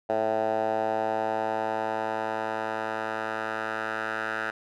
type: tone with band-pass filter sweep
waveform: 10% pulse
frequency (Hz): 110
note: A2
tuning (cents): 0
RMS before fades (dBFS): -29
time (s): 0.09-4.51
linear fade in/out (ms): 10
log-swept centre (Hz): 690 to 1400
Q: 3
effects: none